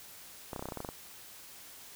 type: clicks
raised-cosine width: 1 ms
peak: -24 dBFS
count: 11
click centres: 0.532 / 0.562 / 0.594 / 0.625 / 0.656 / 0.687 / 0.722 / 0.773 / 0.804 / 0.848 / 0.889 s
effects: white hiss -51 dBFS RMS until 1.95 s